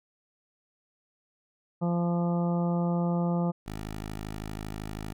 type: harmonic tone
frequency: 172.7 Hz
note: F3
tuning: 19 cents flat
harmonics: 1 / 2 / 3 / 4 / 5 / 6 / 7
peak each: -25 / -36 / -35 / -38 / -39 / -47 / -43 dBFS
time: 1.81-3.52 s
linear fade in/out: 20 ms
type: tone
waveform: 10% pulse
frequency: 52.7 Hz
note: G#1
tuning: 26 cents sharp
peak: -27 dBFS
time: 3.66-5.13 s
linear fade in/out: 10 ms
effects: none